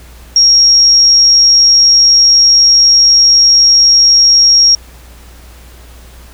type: tone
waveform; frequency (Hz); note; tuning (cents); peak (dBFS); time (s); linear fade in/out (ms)
sine; 5588; F8; 0; -3; 0.36-4.75; 2
effects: added 60 Hz sine -34 dBFS peak until 6.33 s + pink hiss -40 dBFS RMS until 6.33 s